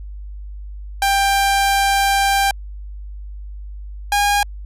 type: tone pair in turn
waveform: sawtooth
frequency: 791 / 815.1 Hz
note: G5 / G#5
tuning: +15 / -33 cents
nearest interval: minor second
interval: 52 cents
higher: second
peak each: -10 dBFS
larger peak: neither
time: 1.02-2.51 / 4.12-4.43 s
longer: first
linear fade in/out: 2 ms
effects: added 50 Hz sine -29 dBFS peak until 4.65 s + resampled to 32000 Hz